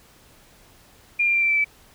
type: tone with pitch steps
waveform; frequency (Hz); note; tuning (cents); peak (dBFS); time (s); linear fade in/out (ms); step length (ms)
sine; 2404 / 2385 / 2365 / 2346 / 2327 / 2309; D7 / D7 / D7 / D7 / D7 / D7; +40 / +26 / +12 / -2 / -17 / -30; -17; 1.19-1.646; 10; 76
effects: pink hiss -53 dBFS RMS until 1.94 s